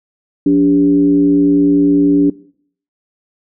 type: tone with frequency modulation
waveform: sine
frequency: 288.1 Hz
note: D4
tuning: 33 cents flat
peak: -7 dBFS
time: 0.46-2.3 s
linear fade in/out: 5 ms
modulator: 110 Hz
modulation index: 0.53
effects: noise-tail reverb RT60 0.6 s tail -21 dB re dry